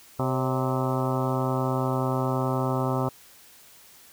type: harmonic tone with a mistuned harmonic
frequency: 129.4 Hz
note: C3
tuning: 19 cents flat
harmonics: 1 / 2 / 3 / 4 / 5 / 6 / 7 / 8 / 9 / 10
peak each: -27 / -30 / -32 / -33 / -34 / -35 / -35 / -36 / -37 / -37 dBFS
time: 0.19-3.09 s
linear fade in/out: 5 ms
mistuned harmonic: 4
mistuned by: +63 cents
effects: white hiss -52 dBFS RMS until 4.12 s